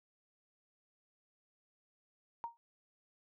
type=tone with exponential decay; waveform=sine; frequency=932.3 Hz; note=A#5; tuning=in tune; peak=-34 dBFS; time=2.44-2.57 s; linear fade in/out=0 ms; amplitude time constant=28 ms; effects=none